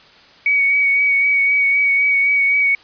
sine tone with vibrato, 2249 Hz, C#7, 24 cents sharp, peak -12 dBFS, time 0.46-2.75 s, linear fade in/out 2 ms, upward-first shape sine, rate 3.9 Hz, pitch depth 21 cents each way, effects white hiss -46 dBFS RMS until 2.83 s + resampled to 11025 Hz

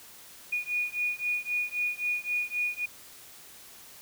sine beating tone pair, 2452 / 2455.8 Hz, D#7 / D#7, -26 / -23 cents, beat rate 3.8 Hz, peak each -31 / -31 dBFS, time 0.52-2.86 s, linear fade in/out 10 ms, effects white hiss -50 dBFS RMS until 4.01 s

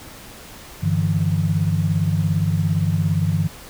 sine tone cluster, 98.5 / 150.3 / 167.7 Hz, G2 / D3 / E3, +9 / +40 / +30 cents, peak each -21 dBFS, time 0.82-3.48 s, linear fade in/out 20 ms, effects pink hiss -40 dBFS RMS until 3.69 s

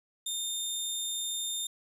20% pulse tone, 3631 Hz, A#7, 46 cents flat, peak -26 dBFS, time 0.26-1.67 s, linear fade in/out 5 ms, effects none

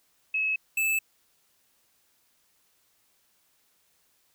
sine / square tone pair in turn, 2579 / 2623 Hz, E7 / E7, -39 / -9 cents, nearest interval unison, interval 30 cents, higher second, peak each -24 dBFS, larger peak neither, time 0.34-0.56 / 0.77-0.99 s, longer neither, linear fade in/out 5 ms, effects white hiss -68 dBFS RMS until 4.34 s

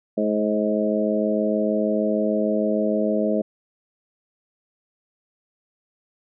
harmonic tone with a mistuned harmonic, 106.5 Hz, G#2, 44 cents sharp, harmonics 2 / 3 / 4 / 5 / 6, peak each -23 / -27 / -27 / -26 / -25 dBFS, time 0.17-3.42 s, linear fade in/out 10 ms, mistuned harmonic 6, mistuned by -18 cents, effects none

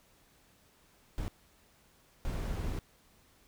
brown noise bursts at uneven times, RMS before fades -35 dBFS, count 2, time 1.18-1.28 / 2.25-2.79 s, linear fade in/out 0 ms, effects pink hiss -65 dBFS RMS until 3.47 s

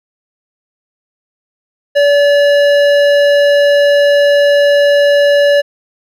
sine tone with hard clipping, 574 Hz, D5, 40 cents flat, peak -8 dBFS, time 1.95-5.62 s, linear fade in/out 20 ms, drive 13 dB, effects none

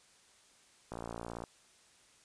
click train, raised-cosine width 1 ms, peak -27 dBFS, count 31, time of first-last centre 0.92-1.438 s, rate 57.9 Hz, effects white hiss -64 dBFS RMS until 2.24 s + resampled to 22050 Hz

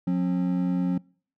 triangle tone pair together, 180 / 269.7 Hz, F#3 / C#4, -47 / -47 cents, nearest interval perfect fifth, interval 700 cents, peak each -21 / -25 dBFS, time 0.07-0.98 s, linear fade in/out 5 ms, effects noise-tail reverb RT60 0.5 s tail -26 dB re dry

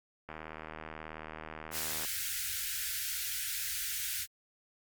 click train, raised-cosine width 0.5 ms, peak -27 dBFS, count 139, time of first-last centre 0.29-2.048 s, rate 78.5 Hz
white band-stop noise, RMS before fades -36 dBFS, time 1.71-4.27 s, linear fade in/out 50 ms, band 110 to 1400 Hz, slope 96 dB/octave
effects Opus 48 kbps

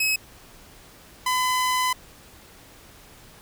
sawtooth tone pair in turn, 2562 / 1010.3 Hz, E7 / B5, -50 / +39 cents, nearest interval octave + major third, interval 1611 cents, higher first, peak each -17 dBFS, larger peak neither, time 0-0.16 / 1.26-1.93 s, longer second, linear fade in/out 5 ms, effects pink hiss -49 dBFS RMS until 3.41 s

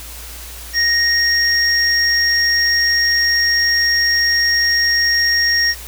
sine tone pair together, 1864.7 / 5570 Hz, A#6 / F8, 0 / -5 cents, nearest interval octave + perfect fifth, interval 1895 cents, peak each -15 dBFS, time 0.73-5.75 s, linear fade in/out 50 ms, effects added 59 Hz sine -34 dBFS peak until 5.87 s + white hiss -34 dBFS RMS until 5.87 s

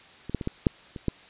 clicks, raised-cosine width 3 ms, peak -22 / -12 / -19 / -14 / -6 / -23 / -11 dBFS, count 7, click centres 0.296 / 0.347 / 0.412 / 0.474 / 0.668 / 0.962 / 1.083 s, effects white hiss -51 dBFS RMS until 1.29 s + resampled to 8000 Hz

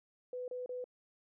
sine tone bursts, 499.1 Hz, B4, 18 cents sharp, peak -38 dBFS, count 3, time 0.33-0.842 s, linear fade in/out 2 ms, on 150 ms, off 31 ms, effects none

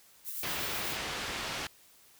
violet noise with tremolo, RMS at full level -37 dBFS, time 0.24-0.98 s, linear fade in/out 50 ms, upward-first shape sine, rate 8.2 Hz, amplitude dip 35%
white low-pass noise, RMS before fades -37 dBFS, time 0.43-1.67 s, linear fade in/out 2 ms, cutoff 3700 Hz, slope 12 dB/octave
effects white hiss -60 dBFS RMS until 2.19 s

